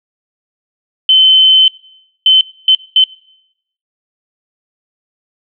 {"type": "tone bursts at uneven times", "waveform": "sine", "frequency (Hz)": 3065, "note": "G7", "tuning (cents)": -40, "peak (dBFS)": -4, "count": 4, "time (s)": [[1.09, 1.68], [2.26, 2.41], [2.68, 2.75], [2.96, 3.04]], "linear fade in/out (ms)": 2, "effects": ["noise-tail reverb RT60 0.8 s tail -23 dB re dry"]}